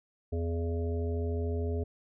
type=harmonic tone with a mistuned harmonic; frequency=83.6 Hz; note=E2; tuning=25 cents sharp; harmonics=1 / 3 / 5 / 7 / 8; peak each=-30 / -39 / -36 / -45 / -47 dBFS; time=0.32-1.84 s; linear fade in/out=10 ms; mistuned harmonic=8; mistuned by=+25 cents; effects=none